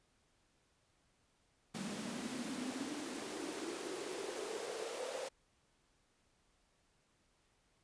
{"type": "noise with high-pass filter sweep", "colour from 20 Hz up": "pink", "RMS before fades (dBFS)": -43, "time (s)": [1.74, 5.29], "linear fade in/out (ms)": 10, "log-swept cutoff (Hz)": [200, 530], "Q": 5.8, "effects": ["pink hiss -75 dBFS RMS until 7.83 s", "resampled to 22050 Hz"]}